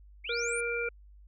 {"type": "linear sweep", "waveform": "sine", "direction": "up", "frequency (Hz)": [2093, 9910], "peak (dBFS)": -36, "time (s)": [0.24, 0.61], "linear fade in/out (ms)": 10}
{"type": "harmonic tone", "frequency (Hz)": 471.5, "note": "A#4", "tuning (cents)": 20, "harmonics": [1, 3, 5], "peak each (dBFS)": [-33, -35, -34], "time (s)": [0.29, 0.89], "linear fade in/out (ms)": 5}
{"effects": ["added 50 Hz sine -51 dBFS peak until 1.27 s"]}